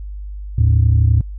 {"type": "tone pair together", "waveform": "sine", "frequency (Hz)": [78.12, 110], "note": ["D#2", "A2"], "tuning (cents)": [8, 0], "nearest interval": "tritone", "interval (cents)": 592, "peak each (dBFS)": -11, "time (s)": [0.58, 1.21], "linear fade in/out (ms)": 5, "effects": ["tanh soft clip ceiling -5 dBFS", "added 50 Hz sine -26 dBFS peak until 1.38 s"]}